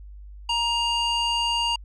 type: tone with band-pass filter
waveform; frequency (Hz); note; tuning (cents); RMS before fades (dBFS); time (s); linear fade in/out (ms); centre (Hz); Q
square; 940; A#5; +14; -24; 0.49-1.76; 5; 3000; 1.2
effects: added 50 Hz sine -39 dBFS peak until 1.84 s + resampled to 22050 Hz